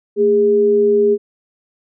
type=tone pair together; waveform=sine; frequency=224.6 / 410 Hz; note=A3 / G#4; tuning=+36 / -22 cents; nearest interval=minor seventh; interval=1042 cents; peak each=-21 / -10 dBFS; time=0.16-1.18 s; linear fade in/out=50 ms; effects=none